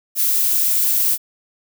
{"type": "noise", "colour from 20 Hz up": "violet", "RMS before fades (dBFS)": -17, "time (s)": [0.15, 1.18], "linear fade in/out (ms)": 50, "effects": []}